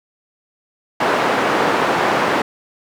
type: band-pass noise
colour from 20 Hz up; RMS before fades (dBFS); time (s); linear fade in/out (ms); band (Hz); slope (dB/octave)
white; -17; 1-2.42; 5; 230 to 1200; 12
effects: none